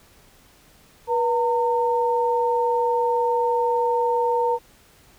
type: tone pair together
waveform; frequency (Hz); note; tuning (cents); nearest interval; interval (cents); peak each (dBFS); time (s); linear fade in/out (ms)
sine; 483.6 / 913; B4 / A#5; -36 / -36; major seventh; 1100; -21 / -21; 1.07-4.59; 50
effects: pink hiss -54 dBFS RMS until 5.18 s